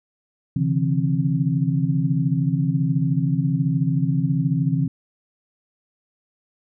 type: tone cluster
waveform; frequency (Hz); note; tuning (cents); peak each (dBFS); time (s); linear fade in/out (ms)
sine; 134.1 / 148.2 / 166.9 / 265.9; C3 / D3 / E3 / C4; +43 / +16 / +22 / +28; -23 / -23 / -22 / -26; 0.56-4.88; 5
effects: none